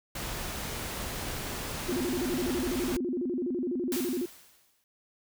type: noise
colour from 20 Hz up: pink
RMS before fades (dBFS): -36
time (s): 0.15-2.97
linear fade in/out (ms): 5
type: tone with vibrato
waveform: sine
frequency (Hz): 300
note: D4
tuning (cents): +37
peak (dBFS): -28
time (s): 1.88-4.26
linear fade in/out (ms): 10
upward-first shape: square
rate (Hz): 12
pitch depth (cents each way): 290
type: noise with exponential decay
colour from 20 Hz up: white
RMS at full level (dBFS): -34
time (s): 3.92-4.84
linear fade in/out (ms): 1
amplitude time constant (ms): 200
effects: none